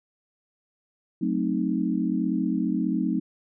sine chord, F# diminished seventh, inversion none, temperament equal, 185 / 220 / 261.6 / 311.1 Hz, F#3 / A3 / C4 / Eb4, 0 / 0 / 0 / 0 cents, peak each -28 dBFS, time 1.21-3.2 s, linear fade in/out 10 ms, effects none

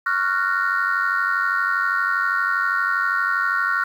sine chord, Gb major seventh, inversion second, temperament just, 1110 / 1387.5 / 1480 / 1850 Hz, Db6 / F6 / Gb6 / Bb6, +2 / -12 / 0 / -14 cents, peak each -25 / -21 / -22 / -26 dBFS, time 0.06-3.84 s, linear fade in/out 5 ms, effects tanh soft clip ceiling -11 dBFS + 8-bit

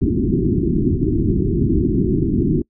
white low-pass noise, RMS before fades -17 dBFS, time 0.01-2.62 s, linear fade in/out 10 ms, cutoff 380 Hz, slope 96 dB/octave, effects noise-tail reverb RT60 0.1 s tail -23 dB re dry

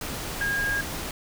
sine tone in noise, 1628 Hz, G#6, 35 cents flat, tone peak -24 dBFS, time 0.41-0.81 s, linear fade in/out 2 ms, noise pink, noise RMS -33 dBFS, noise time 0.01-1.11 s, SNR +6 dB, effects none

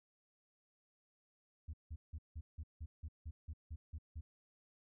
sine tone bursts, 77.5 Hz, D#2, 6 cents flat, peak -40 dBFS, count 12, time 1.68-4.21 s, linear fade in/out 10 ms, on 55 ms, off 170 ms, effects tanh soft clip ceiling -41 dBFS

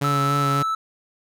sawtooth tone with vibrato, 140.8 Hz, C#3, 27 cents sharp, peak -17 dBFS, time 0.01-0.63 s, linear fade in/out 10 ms, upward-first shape sine, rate 3.5 Hz, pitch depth 21 cents each way
triangle tone, 1313 Hz, E6, 7 cents flat, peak -19 dBFS, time 0.04-0.75 s, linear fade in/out 5 ms
effects none

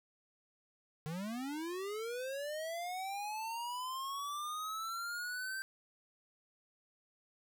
square linear sweep, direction up, 148.3 to 1568 Hz, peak -39 dBFS, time 1.06-5.62 s, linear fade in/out 0 ms, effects none

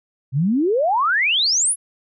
sine exponential sweep, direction up, 123.47 to 11175 Hz, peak -15 dBFS, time 0.32-1.76 s, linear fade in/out 50 ms, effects none

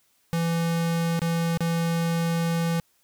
square tone with dropouts, 167.2 Hz, E3, 25 cents sharp, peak -23 dBFS, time 0.33-2.8 s, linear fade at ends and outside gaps 0 ms, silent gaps 1.193-1.218 / 1.574-1.606 s, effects white hiss -66 dBFS RMS until 3.03 s

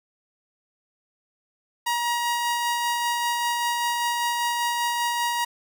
sawtooth tone with tremolo, 951 Hz, A#5, 34 cents sharp, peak -18 dBFS, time 1.86-5.45 s, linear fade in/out 10 ms, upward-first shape sine, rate 5.1 Hz, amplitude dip 25%, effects 10-bit

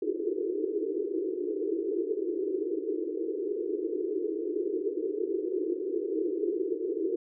pink band-pass noise, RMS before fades -31 dBFS, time 0.02-7.16 s, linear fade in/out 5 ms, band 320 to 450 Hz, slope 96 dB/octave, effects none

